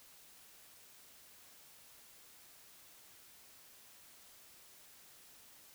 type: silence
effects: white hiss -60 dBFS RMS until 5.74 s